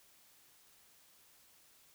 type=silence; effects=white hiss -65 dBFS RMS until 1.94 s